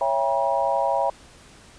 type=chord; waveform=sine; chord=C# diminished seventh; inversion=none; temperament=just; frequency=554.4 / 665.2 / 798.3 / 957.9 Hz; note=C#5 / E5 / G5 / Bb5; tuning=0 / +16 / +31 / +47 cents; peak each=-25 dBFS; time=0.01-1.1 s; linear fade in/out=2 ms; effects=pink hiss -49 dBFS RMS until 1.78 s + resampled to 22050 Hz